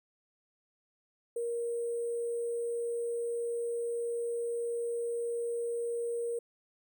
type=tone with sample-and-hold; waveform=sine; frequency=470.8 Hz; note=A#4; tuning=17 cents sharp; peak=-31 dBFS; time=1.36-6.39 s; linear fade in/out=5 ms; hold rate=8820 Hz; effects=none